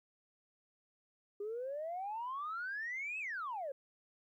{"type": "exponential two-way sweep", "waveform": "sine", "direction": "up then down", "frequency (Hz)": [399.4, 2637, 521], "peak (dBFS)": -37, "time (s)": [1.4, 3.72], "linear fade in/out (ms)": 5, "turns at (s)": 3.19, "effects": ["tanh soft clip ceiling -34 dBFS", "13-bit"]}